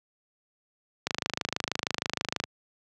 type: click train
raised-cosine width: 0.2 ms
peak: -9 dBFS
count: 37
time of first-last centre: 1.07-2.439 s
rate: 26.3 Hz
effects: high-pass 100 Hz 12 dB/octave